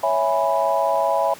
sine chord, C# minor seventh, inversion none, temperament equal, 554.4 / 659.3 / 830.6 / 987.8 Hz, C#5 / E5 / G#5 / B5, 0 / 0 / 0 / 0 cents, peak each -23 / -21 / -23 / -23 dBFS, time 0.03-1.34 s, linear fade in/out 5 ms, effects pink hiss -41 dBFS RMS until 1.39 s + high-pass 200 Hz 12 dB/octave

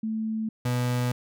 sine / 35% pulse tone pair in turn, 220 / 123.47 Hz, A3 / B2, 0 / 0 cents, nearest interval minor seventh, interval 1000 cents, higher first, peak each -26 / -22 dBFS, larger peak second, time 0.03-0.49 / 0.65-1.12 s, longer second, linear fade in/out 5 ms, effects none

